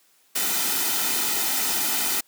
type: noise with comb filter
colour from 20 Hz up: white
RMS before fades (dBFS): -24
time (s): 0.35-2.21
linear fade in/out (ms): 10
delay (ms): 1.8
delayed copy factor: -0.65
effects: white hiss -61 dBFS RMS until 2.27 s + high-pass 200 Hz 12 dB/octave